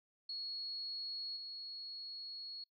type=tone with level steps; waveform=sine; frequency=4335 Hz; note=C#8; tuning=39 cents flat; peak=-40 / -44 dBFS; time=0.29-2.64 s; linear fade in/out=5 ms; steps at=1.36 s; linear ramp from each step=10 ms; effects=noise-tail reverb RT60 0.1 s tail -25 dB re dry